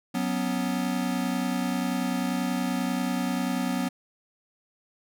square chord, F# suspended fourth, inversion none, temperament equal, 185 / 246.9 / 277.2 Hz, F#3 / B3 / C#4, 0 / 0 / 0 cents, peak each -31 / -29 / -33 dBFS, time 0.14-3.89 s, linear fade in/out 10 ms, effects none

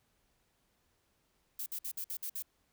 violet noise bursts, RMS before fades -39 dBFS, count 7, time 1.59-2.424 s, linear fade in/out 5 ms, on 72 ms, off 55 ms, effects pink hiss -75 dBFS RMS until 2.72 s

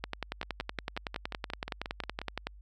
two click trains, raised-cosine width 0.3 ms, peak -21 / -17 dBFS, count 11 / 27, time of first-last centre 0.43-2.216 / 0.04-2.47 s, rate 5.6 / 10.7 Hz, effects added 50 Hz sine -49 dBFS peak until 2.61 s

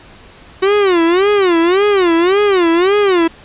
45% pulse tone with vibrato, 370.4 Hz, F#4, 2 cents sharp, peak -9 dBFS, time 0.62-3.28 s, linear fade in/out 10 ms, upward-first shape sine, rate 1.8 Hz, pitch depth 200 cents each way, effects pink hiss -40 dBFS RMS until 3.44 s + resampled to 8000 Hz

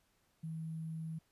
sine tone with sample-and-hold, 160.7 Hz, E3, 44 cents flat, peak -39 dBFS, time 0.43-1.19 s, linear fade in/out 10 ms, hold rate 11025 Hz, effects pink hiss -75 dBFS RMS until 1.31 s + resampled to 32000 Hz

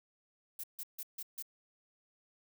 violet noise bursts, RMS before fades -42 dBFS, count 5, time 0.59-1.425 s, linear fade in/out 5 ms, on 47 ms, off 150 ms, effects none

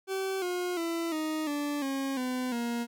40% pulse tone with pitch steps, 383.9 / 358.2 / 334.2 / 311.8 / 290.9 / 271.5 / 253.3 / 236.3 Hz, G4 / F4 / E4 / D#4 / D4 / C#4 / B3 / A#3, -36 / +44 / +24 / +4 / -16 / -36 / +44 / +24 cents, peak -29 dBFS, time 0.07-2.87 s, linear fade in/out 50 ms, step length 350 ms, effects none

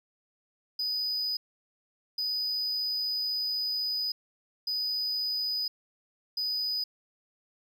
triangle tone bursts at uneven times, 4978 Hz, D#8, in tune, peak -27 dBFS, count 4, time 0.79-1.37 / 2.18-4.12 / 4.67-5.68 / 6.37-6.84 s, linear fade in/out 5 ms, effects none

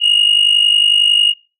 sine tone pair together, 2842 / 2893 Hz, F7 / F#7, +30 / -40 cents, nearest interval unison, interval 30 cents, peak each -10 dBFS, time 0-1.34 s, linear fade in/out 50 ms, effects noise-tail reverb RT60 0.3 s tail -23 dB re dry + tanh soft clip ceiling -5 dBFS

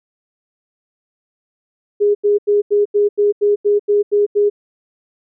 sine tone bursts, 411.6 Hz, G#4, 16 cents flat, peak -10 dBFS, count 11, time 2-4.5 s, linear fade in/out 20 ms, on 150 ms, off 85 ms, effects none

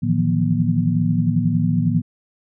sine tone cluster, 111.3 / 154.4 / 166.2 / 176.5 / 239.8 Hz, A2 / D#3 / E3 / F3 / A#3, +20 / -13 / +15 / +19 / +49 cents, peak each -22 dBFS, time 0.02-2.02 s, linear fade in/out 20 ms, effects none

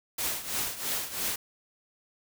white noise with tremolo, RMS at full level -29 dBFS, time 0.18-1.36 s, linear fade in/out 5 ms, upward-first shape triangle, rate 3 Hz, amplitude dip 80%, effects none

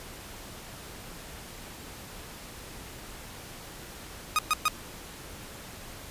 sawtooth tone bursts, 1244.5 Hz, D#6, in tune, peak -18 dBFS, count 3, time 4.36-4.681 s, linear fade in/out 0 ms, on 27 ms, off 120 ms, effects pink hiss -44 dBFS RMS until 6.1 s + resampled to 32000 Hz

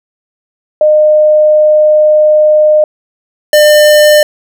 sine / square tone pair in turn, 610 / 600.9 Hz, D#5 / D5, -34 / +40 cents, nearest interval unison, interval 26 cents, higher first, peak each -3 dBFS, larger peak neither, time 0.81-2.84 / 3.53-4.23 s, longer first, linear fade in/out 2 ms, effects none

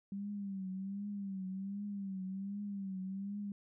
sine tone with vibrato, 196 Hz, G3, in tune, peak -38 dBFS, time 0.12-3.52 s, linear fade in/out 2 ms, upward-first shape triangle, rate 1.3 Hz, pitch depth 90 cents each way, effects none

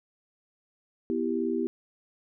sine chord, E minor, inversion second, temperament equal, 246.9 / 329.6 / 392 Hz, B3 / E4 / G4, 0 / 0 / 0 cents, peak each -30 dBFS, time 1.1-1.67 s, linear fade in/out 0 ms, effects none

